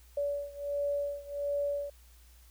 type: beating tone pair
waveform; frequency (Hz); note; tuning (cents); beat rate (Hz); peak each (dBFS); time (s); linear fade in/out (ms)
sine; 572 / 573.4; D5 / D5; -46 / -42; 1.4; -33 / -35; 0.17-1.9; 5
effects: added 60 Hz sine -55 dBFS peak until 2.5 s + white hiss -63 dBFS RMS until 2.5 s